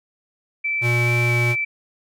sine tone with vibrato, 2311 Hz, D7, 28 cents flat, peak -20 dBFS, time 0.64-1.65 s, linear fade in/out 10 ms, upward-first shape square, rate 2.3 Hz, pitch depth 10 cents each way
square tone, 120 Hz, B2, 49 cents flat, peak -19 dBFS, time 0.81-1.56 s, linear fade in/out 50 ms
effects none

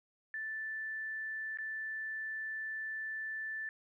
sine tone with dropouts, 1760 Hz, A6, in tune, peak -37 dBFS, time 0.34-3.69 s, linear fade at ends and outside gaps 1 ms, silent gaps 1.573-1.586 s, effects 13-bit

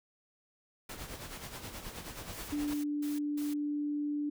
pink noise with tremolo, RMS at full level -42 dBFS, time 0.89-2.74 s, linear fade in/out 5 ms, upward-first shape sine, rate 9.4 Hz, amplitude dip 55%
white noise bursts, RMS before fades -48 dBFS, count 4, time 2.32-3.54 s, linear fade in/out 10 ms, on 170 ms, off 180 ms
sine tone, 293.7 Hz, D4, in tune, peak -31 dBFS, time 2.52-4.3 s, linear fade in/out 10 ms
effects none

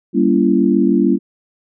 sine chord, G diminished seventh, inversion none, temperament just, 196 / 235.2 / 282.2 / 338.7 Hz, G3 / Bb3 / Db4 / Fb4, 0 / +16 / +31 / +47 cents, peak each -16 dBFS, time 0.13-1.19 s, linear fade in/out 50 ms, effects none

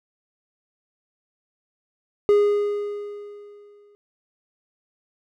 triangle tone with exponential decay, 411.5 Hz, G#4, 16 cents flat, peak -10 dBFS, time 2.29-3.95 s, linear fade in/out 0 ms, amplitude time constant 360 ms, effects none

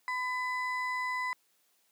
triangle ring-modulated tone, 1505 Hz, F#6, 29 cents sharp, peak -26 dBFS, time 0.08-1.33 s, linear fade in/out 0 ms, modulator 498 Hz, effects white hiss -71 dBFS RMS until 1.91 s + high-pass 200 Hz 12 dB/octave

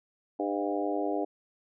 harmonic tone with a mistuned harmonic, 100.8 Hz, G2, 49 cents sharp, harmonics 3 / 4 / 5 / 6 / 7 / 8, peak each -32 / -34 / -36 / -36 / -35 / -39 dBFS, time 0.39-1.25 s, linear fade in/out 10 ms, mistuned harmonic 6, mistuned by +30 cents, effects none

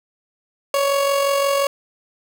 30% pulse tone with amplitude modulation, 558 Hz, C#5, 11 cents sharp, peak -12 dBFS, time 0.74-1.67 s, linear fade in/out 2 ms, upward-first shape sine, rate 45.7 Hz, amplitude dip 40%, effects none

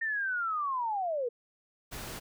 sine linear sweep, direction down, 1831 to 458.1 Hz, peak -29 dBFS, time 0.01-1.29 s, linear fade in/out 10 ms
pink noise, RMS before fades -41 dBFS, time 1.91-2.2 s, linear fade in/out 20 ms
effects none

